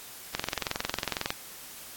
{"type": "click train", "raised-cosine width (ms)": 0.2, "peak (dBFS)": -11, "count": 22, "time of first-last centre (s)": [0.35, 1.305], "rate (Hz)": 22, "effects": ["white hiss -45 dBFS RMS until 1.96 s", "AAC 64 kbps"]}